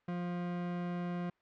40% pulse tone, 175.9 Hz, F3, 13 cents sharp, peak -34 dBFS, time 0.08-1.3 s, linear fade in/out 5 ms, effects white hiss -74 dBFS RMS until 1.41 s + low-pass 2000 Hz 12 dB/octave

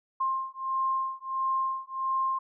sine beating tone pair, 1058 / 1059.5 Hz, C6 / C6, +19 / +21 cents, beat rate 1.5 Hz, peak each -30 dBFS, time 0.2-2.39 s, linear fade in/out 10 ms, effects none

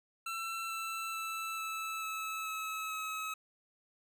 25% pulse tone with pitch steps, 1342 / 1332 / 1322 / 1312.1 / 1302.3 / 1292.5 / 1282.9 Hz, E6 / E6 / E6 / E6 / E6 / E6 / E6, +31 / +18 / +5 / -8 / -21 / -34 / -47 cents, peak -33 dBFS, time 0.26-3.34 s, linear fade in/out 5 ms, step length 440 ms, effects none

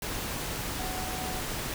sine tone in noise, 743 Hz, F#5, 7 cents sharp, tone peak -38 dBFS, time 0.79-1.4 s, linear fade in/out 2 ms, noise pink, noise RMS -34 dBFS, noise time 0.02-1.74 s, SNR -7 dB, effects none

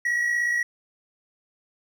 triangle tone pair together, 1864.7 / 1921.6 Hz, A#6 / B6, 0 / -48 cents, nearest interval minor second, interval 52 cents, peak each -30 / -20 dBFS, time 0.05-0.63 s, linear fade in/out 5 ms, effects none

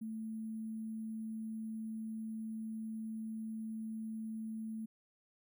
sine tone with sample-and-hold, 220.4 Hz, A3, 3 cents sharp, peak -39 dBFS, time 0.01-4.86 s, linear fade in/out 10 ms, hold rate 11025 Hz, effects none

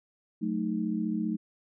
sine chord, D# diminished, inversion first, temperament equal, 185 / 220 / 311.1 Hz, F#3 / A3 / D#4, 0 / 0 / 0 cents, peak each -33 / -30 / -33 dBFS, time 0.41-1.37 s, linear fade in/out 20 ms, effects none

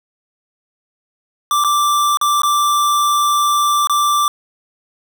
square tone with dropouts, 1174.7 Hz, D6, in tune, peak -13 dBFS, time 1.51-4.28 s, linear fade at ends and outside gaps 1 ms, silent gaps 1.639-1.646 / 2.172-2.213 / 2.419-2.433 / 3.872-3.896 s, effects none

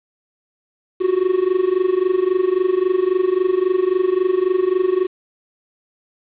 triangle tone with amplitude modulation, 370 Hz, F#4, in tune, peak -9 dBFS, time 1-5.07 s, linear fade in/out 20 ms, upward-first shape sine, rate 23.7 Hz, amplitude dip 85%, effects resampled to 8000 Hz + 7-bit

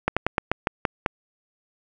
slowing click train, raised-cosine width 0.5 ms, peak -5 dBFS, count 8, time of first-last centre 0.08-1.062 s, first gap 86 ms, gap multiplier 1.16, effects none

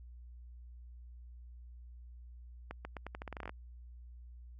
accelerating click train, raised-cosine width 0.5 ms, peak -27 dBFS, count 14, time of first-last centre 2.71-3.494 s, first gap 140 ms, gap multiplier 0.84, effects added 60 Hz sine -49 dBFS peak until 4.59 s

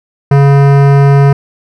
sine tone with hard clipping, 140 Hz, C#3, 18 cents sharp, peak -5 dBFS, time 0.31-1.33 s, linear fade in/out 5 ms, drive 18 dB, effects none

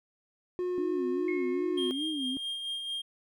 triangle tone, 360.4 Hz, F#4, 45 cents flat, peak -27 dBFS, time 0.59-1.91 s, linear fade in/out 0 ms
sine tone with vibrato, 283.7 Hz, C#4, 40 cents sharp, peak -32 dBFS, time 0.78-2.37 s, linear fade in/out 0 ms, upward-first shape sine, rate 2.5 Hz, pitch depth 190 cents each way
sine tone with exponential decay, 2164 Hz, C#7, 42 cents flat, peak -35 dBFS, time 1.28-2.11 s, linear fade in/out 2 ms, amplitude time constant 180 ms
triangle tone with tremolo, 3216 Hz, G7, 44 cents sharp, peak -30 dBFS, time 1.77-3.02 s, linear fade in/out 10 ms, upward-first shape sine, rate 4.5 Hz, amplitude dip 40%
effects none

